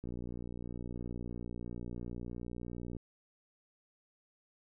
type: click train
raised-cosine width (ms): 3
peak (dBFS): -30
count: 176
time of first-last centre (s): 0.04-2.966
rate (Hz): 59.8
effects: none